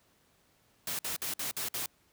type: noise bursts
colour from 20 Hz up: white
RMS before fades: -35 dBFS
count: 6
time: 0.87-1.86 s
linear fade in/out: 2 ms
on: 120 ms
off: 54 ms
effects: pink hiss -68 dBFS RMS until 2.12 s + high-pass 60 Hz 12 dB/octave